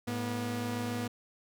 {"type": "tone pair together", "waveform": "sawtooth", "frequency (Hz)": [107.8, 242], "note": ["A2", "B3"], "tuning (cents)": [-35, -35], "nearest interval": "octave + major second", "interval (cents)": 1400, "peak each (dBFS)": [-33, -30], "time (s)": [0.07, 1.08], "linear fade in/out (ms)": 10, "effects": []}